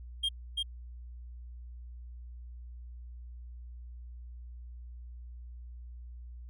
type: tone with echo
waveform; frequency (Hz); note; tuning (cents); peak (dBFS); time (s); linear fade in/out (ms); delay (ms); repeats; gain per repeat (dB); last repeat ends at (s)
triangle; 3219; G7; +45; -26; 0.23-0.29; 10; 340; 1; -2; 0.63
effects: added 60 Hz sine -43 dBFS peak until 6.49 s